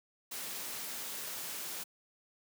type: noise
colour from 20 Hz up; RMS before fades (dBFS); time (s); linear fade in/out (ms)
white; -41; 0.31-1.84; 10
effects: high-pass 150 Hz 12 dB/octave